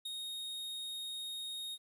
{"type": "tone with ADSR envelope", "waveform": "45% pulse", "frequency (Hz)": 3729, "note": "A#7", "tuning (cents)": 0, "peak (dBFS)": -38, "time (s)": [0.05, 1.78], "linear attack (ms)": 7, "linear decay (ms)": 24, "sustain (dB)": -2, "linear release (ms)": 44, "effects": ["resampled to 32000 Hz", "12-bit"]}